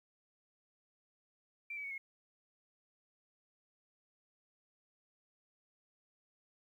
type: tone with pitch steps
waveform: sine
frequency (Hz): 2349 / 2286 / 2225 / 2165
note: D7 / D7 / C#7 / C#7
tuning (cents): 0 / -47 / +6 / -41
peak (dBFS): -40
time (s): 1.7-1.98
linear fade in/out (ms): 5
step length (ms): 70
effects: 12-bit